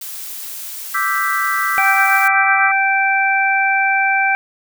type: noise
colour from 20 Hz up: blue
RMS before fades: -29 dBFS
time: 0.01-2.28 s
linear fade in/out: 5 ms
type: chord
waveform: sine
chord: E minor seventh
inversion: third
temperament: equal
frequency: 1174.7 / 1318.5 / 1568 / 1975.5 Hz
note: D6 / E6 / G6 / B6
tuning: 0 / 0 / 0 / 0 cents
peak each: -21 dBFS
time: 0.94-2.72 s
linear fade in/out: 10 ms
type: harmonic tone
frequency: 780 Hz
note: G5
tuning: 9 cents flat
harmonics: 1 / 2 / 3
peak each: -17 / -17 / -17 dBFS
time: 1.78-4.35 s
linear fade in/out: 0 ms
effects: none